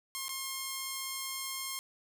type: tone with dropouts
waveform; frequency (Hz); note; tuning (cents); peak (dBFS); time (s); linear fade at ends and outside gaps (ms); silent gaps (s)
5% pulse; 1069; C6; +37; -24; 0.15-1.79; 0; 0.282-0.292
effects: none